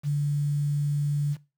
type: tone with quantisation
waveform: sine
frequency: 145.3 Hz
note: D3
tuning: 18 cents flat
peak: -22 dBFS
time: 0.03-1.37 s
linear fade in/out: 50 ms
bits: 8
effects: noise-tail reverb RT60 0.3 s tail -20 dB re dry